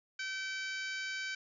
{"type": "harmonic tone", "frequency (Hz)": 769, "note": "G5", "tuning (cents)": -33, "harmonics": [2, 3, 4, 5, 6, 7, 8, 9], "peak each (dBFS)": [-39, -42, -47, -50, -47, -52, -53, -54], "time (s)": [0.19, 1.35], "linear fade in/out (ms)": 5, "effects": []}